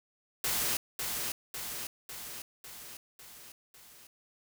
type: noise with echo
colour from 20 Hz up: white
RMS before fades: -31 dBFS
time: 0.44-0.77 s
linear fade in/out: 2 ms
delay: 550 ms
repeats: 6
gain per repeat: -4 dB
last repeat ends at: 4.07 s
effects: none